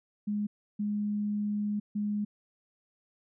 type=tone bursts at uneven times; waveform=sine; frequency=207.7 Hz; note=G#3; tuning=in tune; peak=-28 dBFS; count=3; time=0.27-0.47 / 0.79-1.8 / 1.95-2.25 s; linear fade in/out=10 ms; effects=none